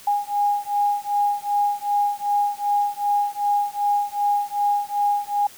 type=beating tone pair; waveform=sine; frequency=818 / 820.6 Hz; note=G#5 / G#5; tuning=-26 / -21 cents; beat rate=2.6 Hz; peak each=-22 dBFS; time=0.07-5.47 s; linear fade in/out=5 ms; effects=white hiss -45 dBFS RMS until 5.57 s